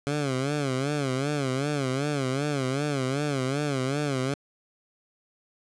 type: tone with vibrato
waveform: 15% pulse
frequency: 138.59 Hz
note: C#3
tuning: in tune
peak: -19 dBFS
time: 0.07-4.34 s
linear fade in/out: 0 ms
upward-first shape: sine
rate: 2.6 Hz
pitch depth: 130 cents each way
effects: resampled to 22050 Hz + 10-bit